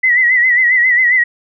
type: tone with vibrato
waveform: sine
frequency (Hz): 1975.5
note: B6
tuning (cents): 0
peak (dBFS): -8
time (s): 0.03-1.24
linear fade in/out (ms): 10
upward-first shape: sine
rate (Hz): 7.4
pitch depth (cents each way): 75
effects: none